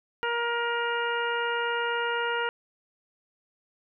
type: harmonic tone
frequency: 471.9 Hz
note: A#4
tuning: 21 cents sharp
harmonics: 1 / 2 / 3 / 4 / 5 / 6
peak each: -31 / -31 / -30 / -36 / -42 / -36 dBFS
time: 0.23-2.49 s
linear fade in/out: 0 ms
effects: none